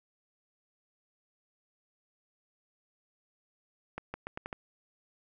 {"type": "accelerating click train", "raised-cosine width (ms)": 0.5, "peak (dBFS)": -22, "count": 6, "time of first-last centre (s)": [3.98, 4.528], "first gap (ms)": 160, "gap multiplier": 0.81, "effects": []}